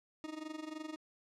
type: tone with amplitude modulation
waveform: 40% pulse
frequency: 310.9 Hz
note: D#4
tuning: 1 cent flat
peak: -38 dBFS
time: 0.24-0.96 s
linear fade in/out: 0 ms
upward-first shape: sine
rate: 23.2 Hz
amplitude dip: 80%
effects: low-pass 7000 Hz 12 dB/octave